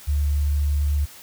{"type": "tone", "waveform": "sine", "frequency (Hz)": 72.6, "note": "D2", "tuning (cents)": -19, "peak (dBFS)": -18, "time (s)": [0.07, 1.06], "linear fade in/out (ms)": 20, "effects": ["white hiss -44 dBFS RMS until 1.22 s"]}